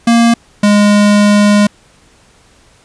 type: tone pair in turn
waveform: square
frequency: 233.1 / 206.3 Hz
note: A#3 / G#3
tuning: 0 / -11 cents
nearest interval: major second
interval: 211 cents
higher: first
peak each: -6 dBFS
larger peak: neither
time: 0.07-0.34 / 0.63-1.67 s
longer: second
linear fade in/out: 5 ms
effects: pink hiss -47 dBFS RMS until 2.84 s + resampled to 22050 Hz